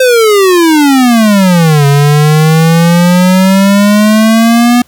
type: exponential two-way sweep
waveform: square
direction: down then up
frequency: 523.3 to 140.2 to 245.4 Hz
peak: -4 dBFS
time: 0-4.82 s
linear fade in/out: 5 ms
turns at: 1.86 s
effects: pink hiss -46 dBFS RMS until 4.87 s